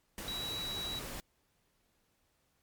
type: tone in noise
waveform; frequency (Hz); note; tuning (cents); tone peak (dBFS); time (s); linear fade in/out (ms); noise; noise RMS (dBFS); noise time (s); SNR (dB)
sine; 3902; B7; -22; -37; 0.28-0.99; 0; pink; -43; 0.18-1.2; +3
effects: pink hiss -75 dBFS RMS until 2.62 s + MP3 96 kbps